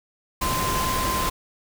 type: tone in noise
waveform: sine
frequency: 1037 Hz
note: C6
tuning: 16 cents flat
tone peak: -25 dBFS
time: 0.41-1.3 s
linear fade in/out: 10 ms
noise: pink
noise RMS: -26 dBFS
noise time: 0.41-1.3 s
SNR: -2 dB
effects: none